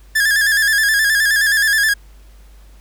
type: tone with vibrato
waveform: 45% pulse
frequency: 1700 Hz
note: G#6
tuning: 40 cents sharp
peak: -12 dBFS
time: 0.15-1.94 s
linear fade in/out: 10 ms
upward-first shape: square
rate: 9.5 Hz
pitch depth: 59 cents each way
effects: added 50 Hz sine -40 dBFS peak until 2.8 s + pink hiss -53 dBFS RMS until 2.8 s